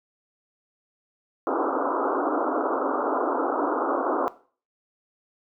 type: band-pass noise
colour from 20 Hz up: pink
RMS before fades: -25 dBFS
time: 1.47-4.28 s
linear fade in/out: 0 ms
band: 260 to 1400 Hz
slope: 96 dB/octave
effects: noise-tail reverb RT60 0.4 s tail -17 dB re dry